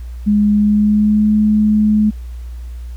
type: tone with pitch glide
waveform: sine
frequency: 207.7 to 212.6 Hz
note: G#3 to G#3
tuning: 0 to +41 cents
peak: -9 dBFS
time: 0.26-2.11 s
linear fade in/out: 20 ms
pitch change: +41 cents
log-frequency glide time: 0.52-1.33 s
effects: added 60 Hz sine -25 dBFS peak until 2.96 s + pink hiss -50 dBFS RMS until 2.96 s